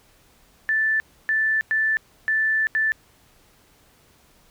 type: tone bursts at uneven times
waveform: sine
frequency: 1760 Hz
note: A6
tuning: in tune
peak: -18 dBFS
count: 5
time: 0.69-1 / 1.29-1.61 / 1.71-1.97 / 2.28-2.67 / 2.75-2.92 s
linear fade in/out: 0 ms
effects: pink hiss -57 dBFS RMS until 4.5 s